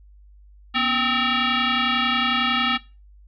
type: tone with frequency modulation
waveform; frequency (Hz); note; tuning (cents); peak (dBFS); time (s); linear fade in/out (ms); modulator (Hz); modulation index
sine; 757; F#5; +39; -18; 0.74-2.78; 20; 515; 5.5
effects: noise-tail reverb RT60 0.3 s tail -20 dB re dry + added 50 Hz sine -46 dBFS peak until 3.27 s